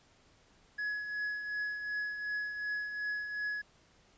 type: tone with tremolo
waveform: triangle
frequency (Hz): 1686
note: G#6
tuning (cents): +26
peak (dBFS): -30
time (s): 0.78-3.62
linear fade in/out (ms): 10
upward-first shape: triangle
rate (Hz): 2.7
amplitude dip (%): 55
effects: pink hiss -65 dBFS RMS until 4.17 s + resampled to 16000 Hz